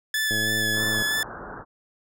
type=tone with vibrato; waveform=sawtooth; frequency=1728 Hz; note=A6; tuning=32 cents flat; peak=-19 dBFS; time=0.14-1.23 s; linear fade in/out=2 ms; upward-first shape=sine; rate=3.1 Hz; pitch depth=22 cents each way
type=click train; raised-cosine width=2 ms; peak=-20 dBFS; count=78; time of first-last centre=0.31-1.023 s; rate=108 Hz
type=low-pass noise; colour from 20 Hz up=white; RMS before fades=-38 dBFS; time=0.73-1.65 s; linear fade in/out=50 ms; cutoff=1600 Hz; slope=96 dB/octave
effects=none